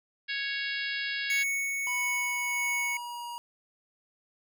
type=harmonic tone; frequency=554.4 Hz; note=C#5; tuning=in tune; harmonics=3 / 4 / 5 / 6 / 7 / 8 / 9; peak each=-34 / -36 / -38 / -40 / -41 / -42 / -43 dBFS; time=0.28-1.44 s; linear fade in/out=20 ms
type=tone with tremolo; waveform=square; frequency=2217 Hz; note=C#7; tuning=in tune; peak=-28 dBFS; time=1.3-2.97 s; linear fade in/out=2 ms; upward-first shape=sine; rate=1.6 Hz; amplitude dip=25%
type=tone with pitch glide; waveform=square; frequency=987.8 to 953.1 Hz; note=B5 to A#5; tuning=0 to +38 cents; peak=-37 dBFS; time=1.87-3.38 s; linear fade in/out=0 ms; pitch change=-62 cents; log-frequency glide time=1.98-3.26 s
effects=none

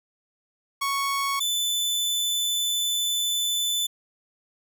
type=tone pair in turn; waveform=sawtooth; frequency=1108.7 / 3508 Hz; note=C#6 / A7; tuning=0 / -6 cents; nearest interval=octave + minor sixth; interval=1994 cents; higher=second; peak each=-20 dBFS; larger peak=neither; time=0.81-1.4 / 1.4-3.87 s; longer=second; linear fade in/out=10 ms; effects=none

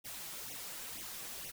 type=noise with flanger; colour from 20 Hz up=white; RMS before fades=-45 dBFS; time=0.04-1.52 s; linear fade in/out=20 ms; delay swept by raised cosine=0.32 to 6.32 ms; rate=2.1 Hz; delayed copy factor=+0.85; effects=none

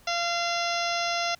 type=harmonic tone with a mistuned harmonic; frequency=688 Hz; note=F5; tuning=26 cents flat; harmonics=1 / 2 / 3 / 4 / 5 / 6 / 7 / 8 / 9; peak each=-29 / -32 / -34 / -35 / -36 / -37 / -37 / -38 / -39 dBFS; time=0.07-1.35 s; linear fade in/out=5 ms; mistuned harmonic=7; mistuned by=+69 cents; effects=pink hiss -57 dBFS RMS until 1.39 s

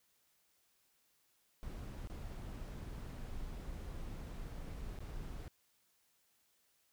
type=noise with dropouts; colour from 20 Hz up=brown; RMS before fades=-45 dBFS; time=1.63-5.48 s; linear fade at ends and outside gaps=0 ms; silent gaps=2.073-2.099 / 4.988-5.005 s; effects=white hiss -75 dBFS RMS until 6.92 s

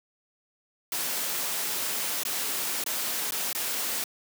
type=noise with dropouts; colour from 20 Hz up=white; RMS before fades=-30 dBFS; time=0.92-4.04 s; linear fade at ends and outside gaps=2 ms; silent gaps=2.234-2.251 / 2.839-2.862 / 3.309-3.32 / 3.53-3.549 s; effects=high-pass 200 Hz 12 dB/octave

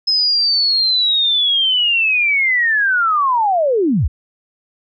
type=linear sweep; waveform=sine; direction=down; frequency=5140 to 44.5 Hz; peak=-12 dBFS; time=0.07-4.08 s; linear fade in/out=10 ms; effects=none

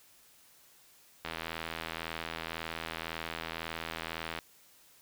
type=click train; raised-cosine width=0.3 ms; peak=-20 dBFS; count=258; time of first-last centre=1.25-4.388 s; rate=81.9 Hz; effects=white hiss -61 dBFS RMS until 5.01 s

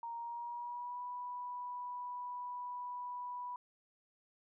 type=tone with pitch glide; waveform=sine; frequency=932.3 to 983.8 Hz; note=A#5 to B5; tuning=0 to -7 cents; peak=-40 dBFS; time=0.03-3.56 s; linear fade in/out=2 ms; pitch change=+93 cents; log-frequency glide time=0.14-1.01 s; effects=none

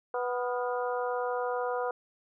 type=harmonic tone with a mistuned harmonic; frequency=246.9 Hz; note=B3; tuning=in tune; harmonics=2 / 3 / 4 / 5 / 6; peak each=-31 / -35 / -37 / -39 / -41 dBFS; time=0.14-1.91 s; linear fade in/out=2 ms; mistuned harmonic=6; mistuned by=-69 cents; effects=none

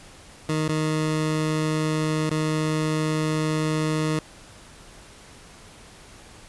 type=tone with dropouts; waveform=20% pulse; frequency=155.56 Hz; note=D#3; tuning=in tune; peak=-17 dBFS; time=0.49-4.19 s; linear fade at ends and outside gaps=2 ms; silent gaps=0.679-0.69 / 2.295-2.31 s; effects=pink hiss -47 dBFS RMS until 6.48 s + resampled to 24000 Hz

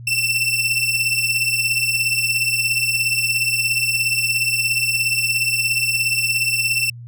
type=beating tone pair; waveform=sawtooth; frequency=2678 / 2695 Hz; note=E7 / E7; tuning=+27 / +38 cents; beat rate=17 Hz; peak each=-16 / -18 dBFS; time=0.07-6.9 s; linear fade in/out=5 ms; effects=added 119 Hz sine -33 dBFS peak until 7.07 s

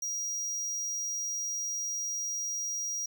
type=tone; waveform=square; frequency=5730 Hz; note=F8; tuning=44 cents sharp; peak=-32 dBFS; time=0.02-3.06 s; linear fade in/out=5 ms; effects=none

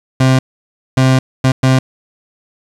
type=tone bursts at uneven times; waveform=30% pulse; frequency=130.81 Hz; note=C3; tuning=in tune; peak=-5 dBFS; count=4; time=0.2-0.39 / 0.97-1.19 / 1.44-1.52 / 1.63-1.79 s; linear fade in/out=5 ms; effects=low-pass 8000 Hz 12 dB/octave + 7-bit

